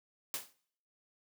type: noise with exponential decay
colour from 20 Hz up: white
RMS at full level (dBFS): -34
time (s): 0.34-0.53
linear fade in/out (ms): 1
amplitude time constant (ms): 41
effects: noise-tail reverb RT60 0.6 s tail -21 dB re dry + high-pass 150 Hz 12 dB/octave